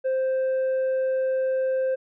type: tone with tanh clipping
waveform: sine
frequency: 523.3 Hz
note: C5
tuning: in tune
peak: -22 dBFS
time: 0.04-1.96 s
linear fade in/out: 20 ms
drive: 3 dB
effects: none